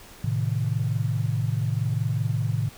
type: chord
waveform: sine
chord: A diminished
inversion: none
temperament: equal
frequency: 110 / 130.81 / 155.56 Hz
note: A2 / C3 / Eb3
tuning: 0 / 0 / 0 cents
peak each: -25 / -27 / -29 dBFS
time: 0.24-2.69 s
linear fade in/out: 5 ms
effects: pink hiss -47 dBFS RMS until 2.77 s